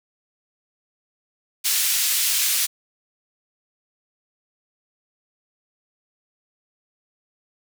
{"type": "band-pass noise", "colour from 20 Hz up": "white", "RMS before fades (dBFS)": -21, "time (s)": [1.64, 2.67], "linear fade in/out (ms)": 20, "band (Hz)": [2300, 15000], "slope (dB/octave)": 12, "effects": []}